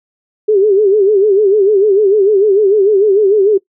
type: tone with vibrato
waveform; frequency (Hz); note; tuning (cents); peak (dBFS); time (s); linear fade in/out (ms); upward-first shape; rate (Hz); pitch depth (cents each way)
sine; 405.9; G#4; -40; -6; 0.48-3.58; 10; sine; 6.7; 120
effects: noise-tail reverb RT60 0.1 s tail -19 dB re dry